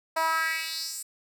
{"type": "tone with high-pass filter sweep", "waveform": "10% pulse", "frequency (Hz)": 322.9, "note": "E4", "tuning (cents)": -36, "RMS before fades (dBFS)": -29, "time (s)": [0.16, 1.03], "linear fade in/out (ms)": 10, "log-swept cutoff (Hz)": [740, 8600], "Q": 3, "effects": []}